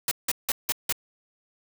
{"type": "noise bursts", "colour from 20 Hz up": "white", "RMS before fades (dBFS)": -25, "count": 5, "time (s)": [0.08, 0.925], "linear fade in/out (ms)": 2, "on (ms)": 33, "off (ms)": 170, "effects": []}